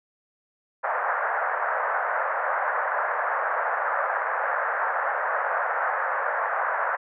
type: band-pass noise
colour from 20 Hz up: white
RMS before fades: -26 dBFS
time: 0.83-6.97 s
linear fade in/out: 20 ms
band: 530 to 1700 Hz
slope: 48 dB/octave
effects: none